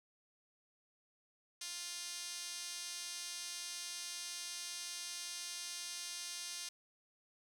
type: tone with band-pass filter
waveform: 5% pulse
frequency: 350.2 Hz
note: F4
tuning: 5 cents sharp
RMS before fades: -45 dBFS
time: 1.61-6.69 s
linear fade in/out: 5 ms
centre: 6800 Hz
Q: 7.3
effects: none